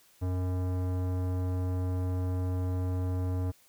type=tone with tanh clipping; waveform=sine; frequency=91.4 Hz; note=F#2; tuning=21 cents flat; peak=-30 dBFS; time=0.21-3.52 s; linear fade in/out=20 ms; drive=18 dB; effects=white hiss -62 dBFS RMS until 3.68 s